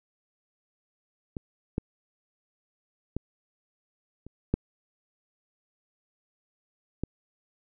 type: clicks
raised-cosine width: 3 ms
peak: -21 / -14 / -17 / -30 / -10 / -16 dBFS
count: 6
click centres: 1.368 / 1.781 / 3.166 / 4.266 / 4.54 / 7.036 s
effects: none